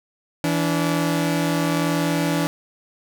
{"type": "tone pair together", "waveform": "sawtooth", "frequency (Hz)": [164.81, 288.7], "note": ["E3", "D4"], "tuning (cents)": [0, -30], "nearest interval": "minor seventh", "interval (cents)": 970, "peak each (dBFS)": -18, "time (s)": [0.44, 2.47], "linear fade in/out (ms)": 0, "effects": []}